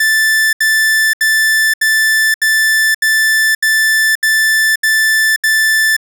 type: tone bursts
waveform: 45% pulse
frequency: 1760 Hz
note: A6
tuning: in tune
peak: -9 dBFS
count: 10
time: 0-5.966 s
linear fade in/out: 5 ms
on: 530 ms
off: 74 ms
effects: none